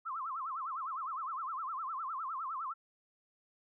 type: tone with vibrato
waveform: sine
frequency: 1177 Hz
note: D6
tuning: 3 cents sharp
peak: -36 dBFS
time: 0.05-2.74 s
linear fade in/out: 20 ms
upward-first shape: sine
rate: 9.8 Hz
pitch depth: 240 cents each way
effects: none